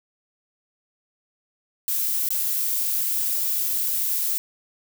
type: noise with dropouts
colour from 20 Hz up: violet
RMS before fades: -24 dBFS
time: 1.88-4.38 s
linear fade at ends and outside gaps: 0 ms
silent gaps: 2.288-2.305 s
effects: none